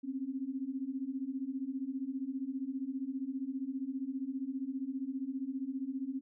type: beating tone pair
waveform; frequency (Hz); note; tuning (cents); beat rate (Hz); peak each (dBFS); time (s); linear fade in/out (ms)
sine; 257.2 / 272.2; C4 / C#4; -30 / -31; 15; -39 / -37; 0.03-6.21; 20
effects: none